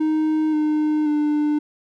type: tone with pitch steps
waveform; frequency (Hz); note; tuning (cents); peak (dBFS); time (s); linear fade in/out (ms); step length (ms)
triangle; 311.1 / 304.7 / 298.4; D#4 / D#4 / D4; 0 / -36 / +28; -15; 0-1.59; 10; 530
effects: none